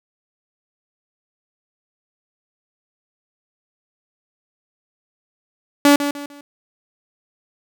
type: tone with echo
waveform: sawtooth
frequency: 287 Hz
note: D4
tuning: 40 cents flat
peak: -5 dBFS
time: 5.85-5.96 s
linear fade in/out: 2 ms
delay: 150 ms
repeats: 3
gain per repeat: -10 dB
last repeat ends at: 6.41 s
effects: none